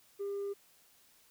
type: tone with tanh clipping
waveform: triangle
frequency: 400.6 Hz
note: G4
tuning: 38 cents sharp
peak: -35 dBFS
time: 0.19-0.54 s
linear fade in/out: 20 ms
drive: 6 dB
effects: white hiss -65 dBFS RMS until 1.3 s